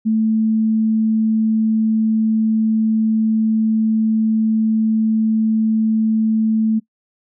sine tone, 220 Hz, A3, in tune, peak -13 dBFS, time 0.05-6.8 s, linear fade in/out 20 ms, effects noise-tail reverb RT60 0.1 s tail -22 dB re dry

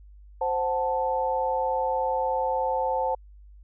sine chord, F# diminished, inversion second, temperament equal, 523.3 / 740 / 880 Hz, C5 / F#5 / A5, 0 / 0 / 0 cents, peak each -27 / -31 / -26 dBFS, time 0.41-3.15 s, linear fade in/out 5 ms, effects added 50 Hz sine -46 dBFS peak until 3.63 s

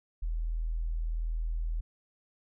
sine tone, 40.7 Hz, E1, 21 cents flat, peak -29 dBFS, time 0.22-1.81 s, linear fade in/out 10 ms, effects none

